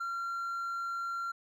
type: tone with hard clipping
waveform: triangle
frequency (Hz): 1374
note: F6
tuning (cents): -29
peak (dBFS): -34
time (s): 0-1.32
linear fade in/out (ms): 10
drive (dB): 5
effects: none